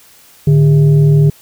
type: tone with frequency modulation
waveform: sine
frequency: 147.9 Hz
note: D3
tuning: 13 cents sharp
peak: -5 dBFS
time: 0.47-1.3 s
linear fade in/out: 5 ms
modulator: 256 Hz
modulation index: 0.46
effects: white hiss -44 dBFS RMS until 1.41 s